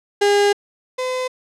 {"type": "tone pair in turn", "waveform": "35% pulse", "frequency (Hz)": [406.9, 509.8], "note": ["G#4", "C5"], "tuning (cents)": [-35, -45], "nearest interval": "major third", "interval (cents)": 390, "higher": "second", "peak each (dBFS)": [-11, -19], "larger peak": "first", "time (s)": [[0.21, 0.53], [0.98, 1.28]], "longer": "first", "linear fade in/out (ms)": 10, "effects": ["low-pass 8000 Hz 12 dB/octave"]}